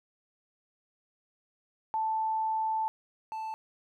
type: tone pair in turn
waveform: sine / triangle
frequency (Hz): 880 / 880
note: A5 / A5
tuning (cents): 0 / 0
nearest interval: unison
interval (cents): 0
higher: neither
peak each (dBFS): -27 / -32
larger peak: first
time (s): 1.94-2.88 / 3.32-3.54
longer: first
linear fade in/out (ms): 0
effects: none